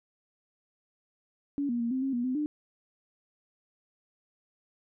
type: tone with pitch steps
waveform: sine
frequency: 283.5 / 238.8 / 233.7 / 260.4 / 269.6 / 241 / 256 / 298.8 Hz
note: C#4 / A#3 / A#3 / C4 / C#4 / B3 / C4 / D4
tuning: +39 / +42 / +5 / -8 / -48 / -42 / -38 / +30 cents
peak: -27 dBFS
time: 1.58-2.46 s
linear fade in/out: 0 ms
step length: 110 ms
effects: none